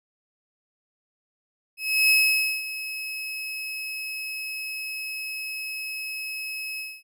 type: tone with ADSR envelope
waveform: 35% pulse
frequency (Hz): 2570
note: E7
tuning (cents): -45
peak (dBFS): -14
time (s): 1.77-7.03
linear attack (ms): 330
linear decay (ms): 520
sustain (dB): -15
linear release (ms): 240
effects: none